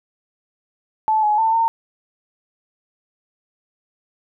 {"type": "tone with pitch steps", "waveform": "sine", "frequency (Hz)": [871, 843, 893, 911], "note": ["A5", "G#5", "A5", "A#5"], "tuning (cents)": [-18, 26, 25, -40], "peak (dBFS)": -14, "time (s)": [1.08, 1.68], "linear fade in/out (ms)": 0, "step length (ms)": 150, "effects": []}